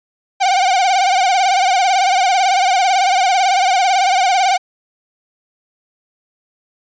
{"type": "tone with vibrato", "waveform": "45% pulse", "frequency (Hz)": 752, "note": "F#5", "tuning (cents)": 28, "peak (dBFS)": -11, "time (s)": [0.4, 4.58], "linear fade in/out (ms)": 20, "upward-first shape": "sine", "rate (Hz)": 18, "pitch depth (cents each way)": 98, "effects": ["resampled to 16000 Hz"]}